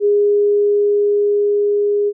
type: tone with level ramp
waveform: sine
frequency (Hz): 410.8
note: G#4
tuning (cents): -19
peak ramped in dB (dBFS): -10 to -13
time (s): 0-2.13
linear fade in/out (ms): 50
effects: none